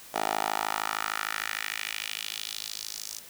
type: tone with high-pass filter sweep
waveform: 10% pulse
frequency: 53.2 Hz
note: G#1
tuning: 42 cents sharp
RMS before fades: -33 dBFS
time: 0.14-3.19 s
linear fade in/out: 5 ms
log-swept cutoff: 620 to 6100 Hz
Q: 2
effects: white hiss -48 dBFS RMS until 3.29 s